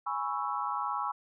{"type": "chord", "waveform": "sine", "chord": "C# minor seventh", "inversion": "second", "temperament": "equal", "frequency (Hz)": [830.6, 987.8, 1108.7, 1318.5], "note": ["G#5", "B5", "C#6", "E6"], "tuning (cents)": [0, 0, 0, 0], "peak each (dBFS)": [-36, -36, -35, -36], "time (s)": [0.06, 1.12], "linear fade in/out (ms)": 10, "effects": []}